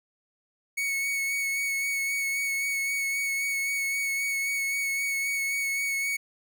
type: tone with vibrato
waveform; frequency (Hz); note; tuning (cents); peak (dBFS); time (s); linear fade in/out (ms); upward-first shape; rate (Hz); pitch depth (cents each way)
45% pulse; 2217; C#7; 0; -26; 0.77-6.17; 10; sine; 3.8; 19
effects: none